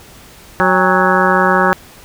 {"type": "harmonic tone with a mistuned harmonic", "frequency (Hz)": 185, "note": "F#3", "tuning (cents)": 0, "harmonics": [1, 2, 3, 4, 5, 6, 7, 8, 9], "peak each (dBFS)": [-18, -18, -18, -18, -18, -18, -18, -18, -18], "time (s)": [0.6, 1.73], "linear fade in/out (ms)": 0, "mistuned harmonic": 4, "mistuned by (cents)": 130, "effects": ["pink hiss -40 dBFS RMS until 2.04 s"]}